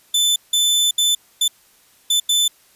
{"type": "tone bursts at uneven times", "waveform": "sawtooth", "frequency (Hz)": 3520, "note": "A7", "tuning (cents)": 0, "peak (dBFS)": -11, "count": 6, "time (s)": [[0.14, 0.36], [0.53, 0.91], [0.98, 1.15], [1.41, 1.48], [2.1, 2.2], [2.29, 2.48]], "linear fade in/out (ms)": 5, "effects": ["white hiss -54 dBFS RMS until 2.75 s", "resampled to 32000 Hz"]}